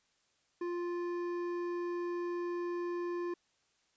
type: tone with hard clipping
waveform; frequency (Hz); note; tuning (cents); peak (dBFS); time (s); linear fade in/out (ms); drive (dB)
sine; 349.2; F4; 0; -36; 0.61-3.34; 5; 10
effects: white hiss -74 dBFS RMS until 3.96 s + resampled to 16000 Hz